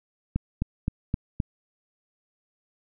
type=click train; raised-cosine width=5 ms; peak=-12 dBFS; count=5; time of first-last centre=0.36-1.402 s; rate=3.84 Hz; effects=none